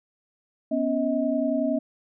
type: tone cluster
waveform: sine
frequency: 246.7 / 277.5 / 634 Hz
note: B3 / C#4 / D#5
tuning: -2 / +2 / +32 cents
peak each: -26 dBFS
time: 0.71-1.79 s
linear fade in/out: 10 ms
effects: none